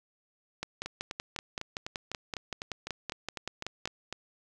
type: two click trains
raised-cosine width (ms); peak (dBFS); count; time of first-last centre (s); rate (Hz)
0.2; -17 / -19; 18 / 14; 0.63-3.856 / 0.86-4.126; 5.27 / 3.98
effects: none